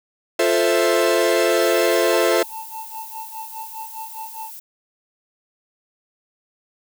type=chord; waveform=45% pulse; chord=F major seventh; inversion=none; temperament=equal; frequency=349.2 / 440 / 523.3 / 659.3 Hz; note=F4 / A4 / C5 / E5; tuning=0 / 0 / 0 / 0 cents; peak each=-21 dBFS; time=0.39-2.43 s; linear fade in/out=5 ms
type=noise; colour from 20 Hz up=violet; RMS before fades=-37 dBFS; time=1.61-4.6 s; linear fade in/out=10 ms
type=tone with tremolo; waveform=triangle; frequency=890 Hz; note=A5; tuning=20 cents sharp; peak=-27 dBFS; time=2.12-4.51 s; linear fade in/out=10 ms; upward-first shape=sine; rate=4.9 Hz; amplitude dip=90%
effects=none